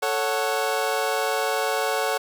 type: chord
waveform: 25% pulse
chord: F# minor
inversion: first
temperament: equal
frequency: 440 / 554.4 / 740 Hz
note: A4 / C#5 / F#5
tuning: 0 / 0 / 0 cents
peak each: -23 dBFS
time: 0.02-2.18 s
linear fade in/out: 10 ms
effects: none